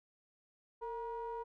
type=ring-modulated tone; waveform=triangle; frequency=246.9 Hz; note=B3; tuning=in tune; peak=-34 dBFS; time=0.81-1.44 s; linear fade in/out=20 ms; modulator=704 Hz; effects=none